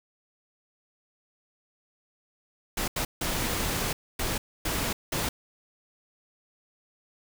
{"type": "noise bursts at uneven times", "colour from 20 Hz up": "pink", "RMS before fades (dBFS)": -29, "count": 6, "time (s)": [[2.77, 2.88], [2.96, 3.05], [3.21, 3.93], [4.19, 4.38], [4.65, 4.93], [5.12, 5.29]], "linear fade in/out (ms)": 5, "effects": []}